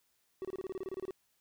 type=tone bursts; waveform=triangle; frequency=379.6 Hz; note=F#4; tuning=44 cents sharp; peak=-34 dBFS; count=13; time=0.42-1.108 s; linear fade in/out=0 ms; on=28 ms; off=27 ms; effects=white hiss -75 dBFS RMS until 1.4 s